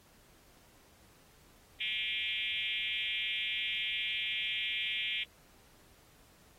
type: tone with frequency modulation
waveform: sine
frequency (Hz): 2794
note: F7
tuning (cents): 0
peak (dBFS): -32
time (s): 1.8-5.24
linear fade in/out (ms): 10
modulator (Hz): 214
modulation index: 3.1
effects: pink hiss -63 dBFS RMS until 6.58 s + AAC 48 kbps